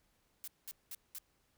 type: noise bursts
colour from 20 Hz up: blue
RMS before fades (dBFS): -45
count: 4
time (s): 0.44-1.184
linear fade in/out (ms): 0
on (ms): 36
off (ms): 200
effects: pink hiss -75 dBFS RMS until 1.57 s